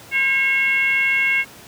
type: tone with frequency modulation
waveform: sine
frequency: 2177 Hz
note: C#7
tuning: 32 cents flat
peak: -15 dBFS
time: 0.11-1.45 s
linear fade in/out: 50 ms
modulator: 569 Hz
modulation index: 0.79
effects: pink hiss -42 dBFS RMS until 1.67 s + high-pass 100 Hz 12 dB/octave